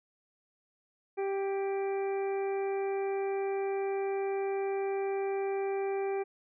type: harmonic tone with a mistuned harmonic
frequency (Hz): 392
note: G4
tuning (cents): 0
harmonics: 1 / 2 / 3 / 4 / 5 / 6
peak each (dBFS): -30 / -38 / -50 / -51 / -52 / -47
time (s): 1.17-6.24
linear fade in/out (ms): 20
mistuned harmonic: 4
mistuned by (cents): +18
effects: none